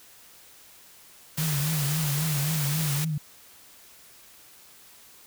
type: noise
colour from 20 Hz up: white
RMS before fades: -31 dBFS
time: 1.37-3.05 s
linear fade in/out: 10 ms
type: tone with vibrato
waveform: sine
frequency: 150 Hz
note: D3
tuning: 37 cents sharp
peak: -25 dBFS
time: 1.38-3.18 s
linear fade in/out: 5 ms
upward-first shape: triangle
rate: 3.7 Hz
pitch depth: 140 cents each way
effects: white hiss -52 dBFS RMS until 5.26 s